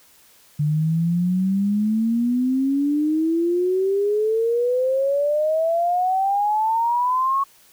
sine exponential sweep, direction up, 146.8 to 1108.7 Hz, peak -17 dBFS, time 0.59-7.44 s, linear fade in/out 10 ms, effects white hiss -53 dBFS RMS until 7.72 s

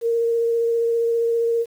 sine tone with vibrato, 463.8 Hz, A#4, 9 cents flat, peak -17 dBFS, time 0.01-1.66 s, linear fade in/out 50 ms, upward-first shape triangle, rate 15 Hz, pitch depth 14 cents each way, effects 8-bit

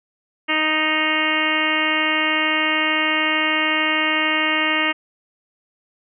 harmonic tone, 311.1 Hz, D#4, in tune, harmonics 1 / 2 / 3 / 4 / 5 / 6 / 7 / 8 / 9 / 10, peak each -26 / -29 / -29 / -26 / -31 / -23 / -23 / -29 / -24 / -33 dBFS, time 0.48-4.93 s, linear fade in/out 20 ms, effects none

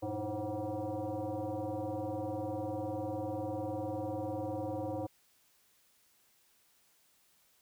sine tone with frequency modulation, 115.5 Hz, A#2, 16 cents flat, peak -34 dBFS, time 0.02-5.07 s, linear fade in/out 10 ms, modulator 211 Hz, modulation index 3.1, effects white hiss -69 dBFS RMS until 7.61 s

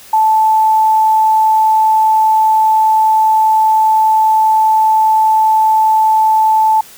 sine tone with quantisation, 875 Hz, A5, 10 cents flat, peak -7 dBFS, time 0.13-6.81 s, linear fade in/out 5 ms, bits 6, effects white hiss -38 dBFS RMS until 6.97 s

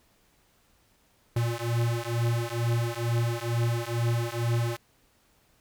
square beating tone pair, 116.54 / 118.74 Hz, A#2 / A#2, 0 / +32 cents, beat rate 2.2 Hz, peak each -29 dBFS, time 1.36-4.77 s, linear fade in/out 5 ms, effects pink hiss -65 dBFS RMS until 5.6 s

